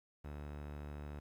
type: tone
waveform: sawtooth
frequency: 73.42 Hz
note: D2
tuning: in tune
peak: -40 dBFS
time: 0.24-1.2 s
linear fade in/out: 10 ms
effects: low-pass 2000 Hz 12 dB/octave + 11-bit